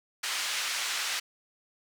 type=band-pass noise; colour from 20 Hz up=pink; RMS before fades=-32 dBFS; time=0.23-1.2 s; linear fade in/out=10 ms; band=1700 to 7300 Hz; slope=12 dB/octave; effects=none